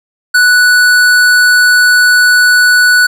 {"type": "tone with hard clipping", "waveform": "triangle", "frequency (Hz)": 1480, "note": "F#6", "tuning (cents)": 0, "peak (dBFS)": -6, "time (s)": [0.34, 3.07], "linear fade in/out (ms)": 10, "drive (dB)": 18, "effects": []}